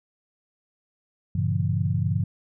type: chord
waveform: sine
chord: G diminished seventh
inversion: none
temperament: just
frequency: 98 / 117.6 / 141.12 / 169.34 Hz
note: G2 / Bb2 / Db3 / Fb3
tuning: 0 / +16 / +31 / +47 cents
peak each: -25 / -28 / -27 / -28 dBFS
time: 1.35-2.24 s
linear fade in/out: 5 ms
effects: none